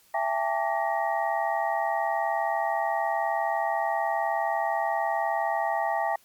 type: tone cluster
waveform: sine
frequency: 665 / 804 / 884 / 1151 / 1886 Hz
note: E5 / G5 / A5 / D6 / A#6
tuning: +15 / +44 / +8 / -35 / +20 cents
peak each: -29 / -28 / -30 / -36 / -33 dBFS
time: 0.14-6.16 s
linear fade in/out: 5 ms
effects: white hiss -60 dBFS RMS until 6.24 s + MP3 96 kbps